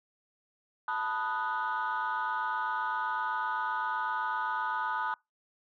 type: chord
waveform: sine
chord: B dominant seventh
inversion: third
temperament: equal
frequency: 880 / 987.8 / 1244.5 / 1480 Hz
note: A5 / B5 / D#6 / F#6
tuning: 0 / 0 / 0 / 0 cents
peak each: -34 dBFS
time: 0.88-5.14 s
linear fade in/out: 2 ms
effects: noise-tail reverb RT60 0.2 s tail -25 dB re dry + tanh soft clip ceiling -24 dBFS